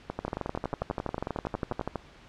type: two click trains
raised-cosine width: 1 ms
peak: -16 / -17 dBFS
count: 22 / 20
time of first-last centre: 0.25-1.957 / 0.1-1.812 s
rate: 12.3 / 11.1 Hz
effects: pink hiss -53 dBFS RMS until 2.28 s + low-pass 4000 Hz 12 dB/octave